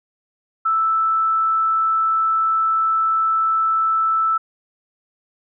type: tone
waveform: sine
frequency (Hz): 1318.5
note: E6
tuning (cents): 0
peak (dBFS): -15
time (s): 0.65-4.38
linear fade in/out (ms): 10
effects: none